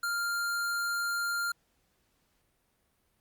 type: tone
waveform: square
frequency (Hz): 1396.9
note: F6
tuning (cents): 0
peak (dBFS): -30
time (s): 0.03-1.52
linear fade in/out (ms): 5
effects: pink hiss -73 dBFS RMS until 3.2 s + Opus 48 kbps

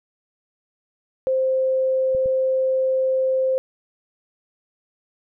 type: tone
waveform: sine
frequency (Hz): 523.3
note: C5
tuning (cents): 0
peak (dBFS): -17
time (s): 1.27-3.58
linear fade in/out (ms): 0
type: clicks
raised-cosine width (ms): 5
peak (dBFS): -25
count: 2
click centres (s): 2.149 / 2.259
effects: none

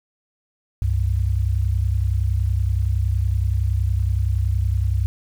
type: tone pair together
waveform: sine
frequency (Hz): 66.89 / 97.6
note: C2 / G2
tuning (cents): +39 / -7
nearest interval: perfect fifth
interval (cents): 654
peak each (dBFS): -20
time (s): 0.82-5.06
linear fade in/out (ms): 0
effects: 8-bit

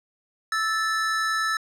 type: tone pair together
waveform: square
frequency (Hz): 1314.8 / 1755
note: E6 / A6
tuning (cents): -5 / -5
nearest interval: perfect fourth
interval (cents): 500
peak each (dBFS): -26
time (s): 0.52-1.57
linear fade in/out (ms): 2
effects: low-pass 8000 Hz 12 dB/octave

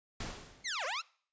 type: noise with exponential decay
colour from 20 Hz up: pink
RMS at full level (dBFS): -38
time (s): 0.2-0.89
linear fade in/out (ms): 5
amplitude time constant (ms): 150
type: linear two-way sweep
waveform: 15% pulse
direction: down then up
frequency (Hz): 2217 to 493.9 to 1425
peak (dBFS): -28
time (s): 0.64-1.02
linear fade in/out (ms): 20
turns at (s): 0.85
effects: noise-tail reverb RT60 0.5 s tail -23 dB re dry + resampled to 16000 Hz

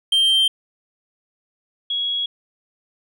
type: tone pair in turn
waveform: triangle / sine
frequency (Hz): 3149 / 3328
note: G7 / G#7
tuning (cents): +7 / +3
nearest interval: minor second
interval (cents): 96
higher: second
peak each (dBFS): -12 / -20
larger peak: first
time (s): 0.12-0.48 / 1.9-2.26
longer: neither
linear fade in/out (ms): 5
effects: none

